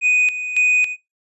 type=tone with tremolo; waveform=triangle; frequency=2489 Hz; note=D#7; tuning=in tune; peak=-11 dBFS; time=0.01-0.97 s; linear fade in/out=50 ms; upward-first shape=square; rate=1.8 Hz; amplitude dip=70%; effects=noise-tail reverb RT60 0.2 s tail -21 dB re dry + resampled to 24000 Hz